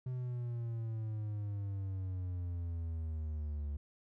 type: exponential sweep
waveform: triangle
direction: down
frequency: 128.1 to 71.6 Hz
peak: -34 dBFS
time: 0.06-3.77 s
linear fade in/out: 5 ms
effects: none